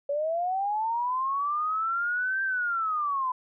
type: linear two-way sweep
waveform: sine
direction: up then down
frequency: 559 to 1580 to 998 Hz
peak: -25 dBFS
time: 0.09-3.32 s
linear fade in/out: 5 ms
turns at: 2.43 s
effects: none